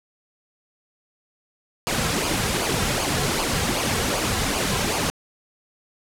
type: noise with flanger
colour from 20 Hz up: pink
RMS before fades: -23 dBFS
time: 1.87-5.1 s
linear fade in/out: 0 ms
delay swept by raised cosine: 0.52 to 3.42 ms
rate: 2.6 Hz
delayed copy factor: -0.6
effects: low-pass 11000 Hz 12 dB/octave